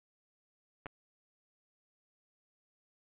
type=clicks; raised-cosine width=0.5 ms; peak=-27 / -29 dBFS; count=2; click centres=0.859 / 0.866 s; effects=resampled to 8000 Hz